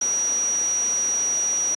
sine tone in noise, 5790 Hz, F#8, 38 cents flat, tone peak -20 dBFS, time 0.01-1.75 s, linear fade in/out 5 ms, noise pink, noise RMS -35 dBFS, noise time 0.01-1.75 s, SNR +12 dB, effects high-pass 300 Hz 12 dB/octave + resampled to 24000 Hz

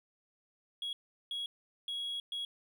triangle tone bursts at uneven times, 3322 Hz, G#7, in tune, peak -33 dBFS, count 4, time 0.82-0.93 / 1.31-1.46 / 1.88-2.2 / 2.32-2.45 s, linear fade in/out 2 ms, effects tanh soft clip ceiling -30 dBFS

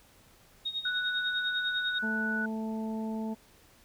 sine tone with tremolo, 3733 Hz, A#7, 2 cents sharp, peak -29 dBFS, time 0.65-1.99 s, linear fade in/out 10 ms, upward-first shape sine, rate 10 Hz, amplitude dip 80%
sine tone, 1480 Hz, F#6, in tune, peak -30 dBFS, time 0.85-2.46 s, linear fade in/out 5 ms
harmonic tone, 220.2 Hz, A3, 2 cents sharp, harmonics 1 / 2 / 3 / 4, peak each -32 / -42 / -45 / -44 dBFS, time 2.02-3.35 s, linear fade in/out 20 ms
effects pink hiss -60 dBFS RMS until 3.84 s

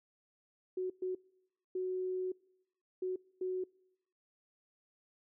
sine tone bursts at uneven times, 370 Hz, F#4, in tune, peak -33 dBFS, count 5, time 0.77-0.9 / 1.02-1.15 / 1.75-2.32 / 3.02-3.16 / 3.41-3.64 s, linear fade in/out 5 ms, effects noise-tail reverb RT60 0.9 s tail -25 dB re dry

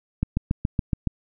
click train, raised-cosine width 5 ms, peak -9 dBFS, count 7, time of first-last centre 0.23-1.073 s, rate 7.12 Hz, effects none

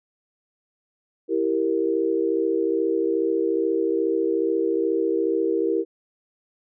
sine chord, E diminished, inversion none, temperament equal, 329.6 / 392 / 466.2 Hz, E4 / G4 / Bb4, 0 / 0 / 0 cents, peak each -24 dBFS, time 1.28-5.85 s, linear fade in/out 50 ms, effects none

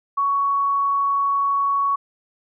sine tone, 1117 Hz, C#6, 13 cents sharp, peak -17 dBFS, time 0.17-1.96 s, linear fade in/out 10 ms, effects none

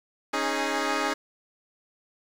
10% pulse chord, C# suspended second, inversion none, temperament equal with one note detuned, 274.6 / 311.1 / 415.3 Hz, C#4 / D#4 / G#4, -16 / 0 / 0 cents, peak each -21 dBFS, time 0.33-1.14 s, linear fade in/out 10 ms, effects low-pass 7000 Hz 12 dB/octave + 8-bit

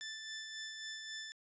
15% pulse tone with tremolo, 1760 Hz, A6, in tune, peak -35 dBFS, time 0.01-1.32 s, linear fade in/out 0 ms, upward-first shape sine, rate 3.7 Hz, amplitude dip 35%, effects resampled to 16000 Hz

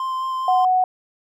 triangle tone with vibrato, 1044 Hz, C6, 4 cents flat, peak -20 dBFS, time 0-0.65 s, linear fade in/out 2 ms, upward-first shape sine, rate 4.8 Hz, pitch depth 10 cents each way
sine tone, 740 Hz, F#5, in tune, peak -14 dBFS, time 0.48-0.84 s, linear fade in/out 2 ms
effects none

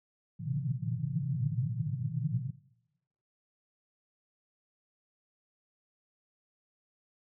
pink band-pass noise, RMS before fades -33 dBFS, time 0.39-2.51 s, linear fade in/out 10 ms, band 110 to 170 Hz, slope 96 dB/octave, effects noise-tail reverb RT60 0.9 s tail -19 dB re dry

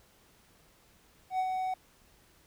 triangle tone with ADSR envelope, 748 Hz, F#5, 19 cents sharp, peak -24 dBFS, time 1.3-1.74 s, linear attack 91 ms, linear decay 56 ms, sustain -4 dB, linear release 4 ms, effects pink hiss -63 dBFS RMS until 2.46 s

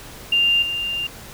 sine tone with level steps, 2794 Hz, F7, in tune, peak -14 / -22 dBFS, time 0.32-1.07 s, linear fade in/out 5 ms, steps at 0.62 s, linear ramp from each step 5 ms, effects pink hiss -39 dBFS RMS until 1.33 s

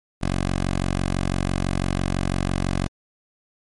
10% pulse tone, 46 Hz, F#1, 9 cents flat, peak -13 dBFS, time 0.21-2.88 s, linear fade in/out 20 ms, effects MP3 48 kbps

